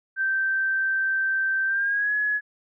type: tone with pitch glide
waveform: sine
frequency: 1559 to 1690.3 Hz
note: G6 to G#6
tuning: -10 to +30 cents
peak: -21 dBFS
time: 0.16-2.41 s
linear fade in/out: 50 ms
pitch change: +140 cents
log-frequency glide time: 1.66-2.14 s
effects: none